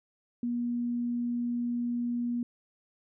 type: tone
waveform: sine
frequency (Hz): 240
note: B3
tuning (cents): -49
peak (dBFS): -28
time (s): 0.43-2.43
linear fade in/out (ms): 2
effects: none